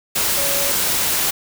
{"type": "tone in noise", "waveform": "sine", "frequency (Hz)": 561, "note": "C#5", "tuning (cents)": 21, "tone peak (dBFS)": -26, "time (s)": [0.37, 0.72], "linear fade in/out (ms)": 10, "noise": "white", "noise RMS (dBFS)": -19, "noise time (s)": [0.15, 1.31], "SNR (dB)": -10, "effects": []}